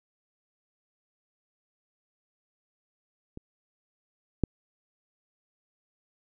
clicks, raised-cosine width 3 ms, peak -27 / -10 dBFS, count 2, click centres 3.374 / 4.437 s, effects none

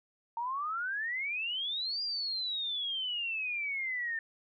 sine exponential two-way sweep, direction up then down, 910 to 4860 to 1791 Hz, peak -32 dBFS, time 0.37-4.19 s, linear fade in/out 2 ms, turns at 2.02 s, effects none

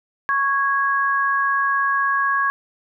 sine tone pair together, 1108.7 / 1652.7 Hz, C#6 / G#6, 0 / -9 cents, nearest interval perfect fifth, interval 691 cents, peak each -19 / -20 dBFS, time 0.29-2.5 s, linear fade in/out 0 ms, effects none

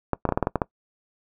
clicks, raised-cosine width 1 ms, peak -7 dBFS, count 9, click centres 0.133 / 0.253 / 0.29 / 0.323 / 0.375 / 0.427 / 0.471 / 0.557 / 0.618 s, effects noise-tail reverb RT60 0.1 s tail -22 dB re dry

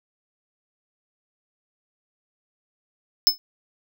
square tone with exponential decay, 5220 Hz, E8, 18 cents flat, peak -9 dBFS, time 3.27-3.38 s, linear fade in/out 0 ms, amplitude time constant 22 ms, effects none

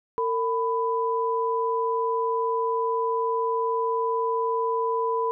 sine tone pair together, 455.6 / 996 Hz, A#4 / B5, -40 / +14 cents, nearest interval octave + major second, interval 1354 cents, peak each -25 dBFS, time 0.18-5.31 s, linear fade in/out 0 ms, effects none

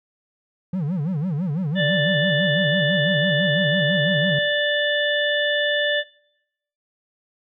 triangle tone with vibrato, 164.81 Hz, E3, in tune, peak -19 dBFS, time 0.73-4.39 s, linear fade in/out 5 ms, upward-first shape sine, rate 6 Hz, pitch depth 270 cents each way
harmonic tone, 587.3 Hz, D5, in tune, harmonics 1 / 3 / 5 / 6, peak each -22 / -22 / -29 / -26 dBFS, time 1.75-6.04 s, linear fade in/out 50 ms
effects noise-tail reverb RT60 0.8 s tail -22 dB re dry

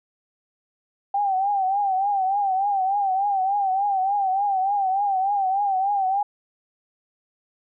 sine tone with vibrato, 784 Hz, G5, in tune, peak -19 dBFS, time 1.14-6.23 s, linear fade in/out 5 ms, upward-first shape triangle, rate 3.4 Hz, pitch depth 100 cents each way, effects none

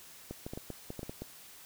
clicks, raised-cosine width 2 ms, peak -26 dBFS, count 10, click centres 0.31 / 0.465 / 0.535 / 0.575 / 0.703 / 0.904 / 0.993 / 1.031 / 1.095 / 1.22 s, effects white hiss -53 dBFS RMS until 1.65 s

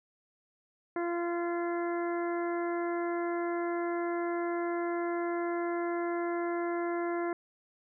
harmonic tone, 344.2 Hz, F4, 25 cents flat, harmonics 1 / 2 / 3 / 4 / 5 / 6, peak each -31 / -37 / -41 / -43 / -45 / -47 dBFS, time 0.96-7.33 s, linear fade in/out 2 ms, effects none

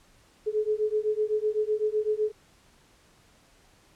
sine beating tone pair, 423.6 / 431.5 Hz, G#4 / A4, +34 / -34 cents, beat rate 7.9 Hz, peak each -27 dBFS, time 0.46-2.32 s, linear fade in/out 20 ms, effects pink hiss -60 dBFS RMS until 3.95 s + low-pass 10000 Hz 12 dB/octave

